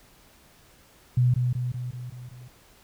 sine tone with echo, 124.1 Hz, B2, 9 cents sharp, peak -17 dBFS, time 1.17-1.34 s, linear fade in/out 5 ms, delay 190 ms, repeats 6, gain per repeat -4 dB, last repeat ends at 2.48 s, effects pink hiss -56 dBFS RMS until 2.83 s

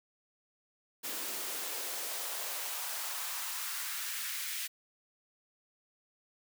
white noise with high-pass filter sweep, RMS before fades -38 dBFS, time 1.03-4.68 s, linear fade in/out 20 ms, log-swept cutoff 270 to 2100 Hz, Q 1.5, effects none

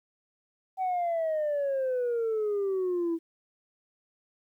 sine exponential sweep, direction down, 763 to 326.3 Hz, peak -24 dBFS, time 0.77-3.19 s, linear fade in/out 50 ms, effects tanh soft clip ceiling -24 dBFS + 11-bit

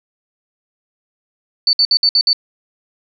sine tone bursts, 4500 Hz, C#8, 25 cents sharp, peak -9 dBFS, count 6, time 1.67-2.331 s, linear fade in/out 2 ms, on 61 ms, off 59 ms, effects none

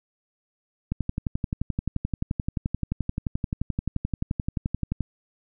click train, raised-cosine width 5 ms, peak -13 dBFS, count 48, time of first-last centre 0.92-5.007 s, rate 11.5 Hz, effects none

